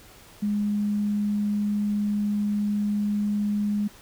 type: tone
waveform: sine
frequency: 206.9 Hz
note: G#3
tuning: 6 cents flat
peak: -22 dBFS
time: 0.42-3.88 s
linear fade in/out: 10 ms
effects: pink hiss -50 dBFS RMS until 4.01 s